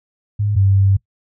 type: tone pair in turn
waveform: sine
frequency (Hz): 103.3 / 97.75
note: G#2 / G2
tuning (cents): -9 / -4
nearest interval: minor second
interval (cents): 95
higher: first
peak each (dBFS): -15 / -10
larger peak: second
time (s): 0.39-0.56 / 0.56-0.97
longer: second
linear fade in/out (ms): 10
effects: noise-tail reverb RT60 0.1 s tail -20 dB re dry